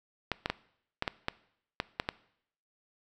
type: clicks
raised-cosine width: 0.3 ms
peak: -13 dBFS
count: 9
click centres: 0.317 / 0.459 / 0.5 / 1.024 / 1.078 / 1.284 / 1.801 / 1.999 / 2.089 s
effects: noise-tail reverb RT60 0.7 s tail -20 dB re dry